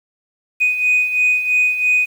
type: beating tone pair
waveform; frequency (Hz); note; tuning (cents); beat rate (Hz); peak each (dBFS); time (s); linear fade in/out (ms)
sine; 2489 / 2492; D#7 / D#7; 0 / +2; 3; -19 / -13; 0.6-2.06; 20
effects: tanh soft clip ceiling -8 dBFS + 7-bit